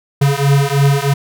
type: beating tone pair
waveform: square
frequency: 138.59 / 141.69 Hz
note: C#3 / C#3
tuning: 0 / +38 cents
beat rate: 3.1 Hz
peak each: -14 dBFS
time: 0.21-1.14 s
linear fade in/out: 10 ms
effects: none